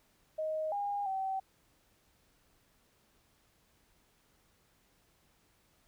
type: tone with pitch steps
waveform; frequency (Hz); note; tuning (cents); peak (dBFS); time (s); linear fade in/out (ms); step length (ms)
sine; 626 / 811 / 768; D#5 / G#5 / G5; +10 / -41 / -36; -32; 0.38-1.4; 10; 340
effects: pink hiss -70 dBFS RMS until 5.87 s